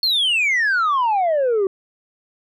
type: exponential sweep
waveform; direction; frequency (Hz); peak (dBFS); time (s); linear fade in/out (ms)
sine; down; 4389 to 373.9; -13; 0.03-1.67; 2
effects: tanh soft clip ceiling -14 dBFS

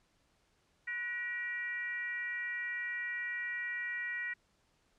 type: tone with frequency modulation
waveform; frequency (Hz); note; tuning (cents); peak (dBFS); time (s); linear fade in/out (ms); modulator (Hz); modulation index
sine; 1911; A#6; +43; -35; 0.87-4.34; 10; 440; 0.65
effects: pink hiss -73 dBFS RMS until 4.98 s + low-pass 8000 Hz 12 dB/octave

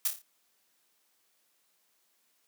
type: noise with echo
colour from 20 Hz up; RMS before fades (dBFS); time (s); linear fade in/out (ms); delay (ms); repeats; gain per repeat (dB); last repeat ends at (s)
blue; -27; 0.05-0.08; 5; 28; 5; -6; 0.22
effects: white hiss -72 dBFS RMS until 2.47 s + high-pass 200 Hz 12 dB/octave

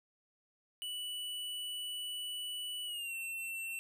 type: tone with pitch glide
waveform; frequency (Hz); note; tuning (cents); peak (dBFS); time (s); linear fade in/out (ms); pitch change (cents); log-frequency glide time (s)
square; 2960 to 2699; F#7 to E7; 0 to +40; -39; 0.82-3.79; 0; -160; 2.85-3.15
effects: none

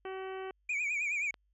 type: harmonic tone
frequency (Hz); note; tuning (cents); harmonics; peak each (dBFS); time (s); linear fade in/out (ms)
380.1; F#4; +47; 1 / 2 / 3 / 4 / 5 / 6 / 7 / 8; -39 / -45 / -49 / -51 / -53 / -55 / -56 / -57; 0.05-0.51; 2
type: tone with vibrato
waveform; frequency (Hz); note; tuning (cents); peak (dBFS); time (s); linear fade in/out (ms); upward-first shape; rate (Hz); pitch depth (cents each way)
triangle; 2354; D7; +3; -29; 0.69-1.31; 5; triangle; 9.5; 120
type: click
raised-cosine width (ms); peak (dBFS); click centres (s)
0.3; -29; 1.342
effects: added 50 Hz sine -70 dBFS peak until 1.53 s + resampled to 22050 Hz

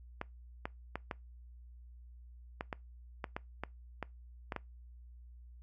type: clicks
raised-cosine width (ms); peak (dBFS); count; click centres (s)
0.5; -22; 12; 0.214 / 0.655 / 0.956 / 1.112 / 2.609 / 2.728 / 3.242 / 3.365 / 3.636 / 4.027 / 4.522 / 4.563
effects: noise-tail reverb RT60 0.2 s tail -23 dB re dry + added 60 Hz sine -51 dBFS peak until 5.62 s

